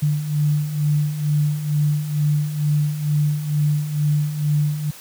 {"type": "beating tone pair", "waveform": "sine", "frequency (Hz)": [147.1, 149.3], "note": ["D3", "D3"], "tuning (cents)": [3, 29], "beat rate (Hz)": 2.2, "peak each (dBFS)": [-24, -18], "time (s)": [0.02, 4.91], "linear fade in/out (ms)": 10, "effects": ["white hiss -41 dBFS RMS until 5 s"]}